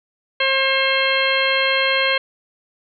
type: harmonic tone with a mistuned harmonic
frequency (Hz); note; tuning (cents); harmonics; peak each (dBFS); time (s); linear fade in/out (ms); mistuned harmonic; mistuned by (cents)
535; C5; +38; 1 / 2 / 3 / 4 / 5 / 6 / 8; -22 / -25 / -23 / -21 / -24 / -23 / -27; 0.4-2.18; 5; 8; -40
effects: none